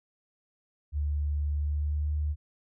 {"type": "tone with pitch glide", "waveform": "sine", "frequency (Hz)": [73.4, 74.81], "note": ["D2", "D2"], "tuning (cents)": [0, 33], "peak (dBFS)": -26, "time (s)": [0.92, 2.36], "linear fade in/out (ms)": 50, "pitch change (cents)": 33, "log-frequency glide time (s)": [1.55, 2.13], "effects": []}